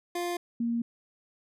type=tone pair in turn; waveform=25% pulse / sine; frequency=349.8 / 234 Hz; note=F4 / A#3; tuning=+3 / +7 cents; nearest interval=perfect fifth; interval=696 cents; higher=first; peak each=-26 dBFS; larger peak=neither; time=0.15-0.37 / 0.6-0.82 s; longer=neither; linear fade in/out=5 ms; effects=resampled to 32000 Hz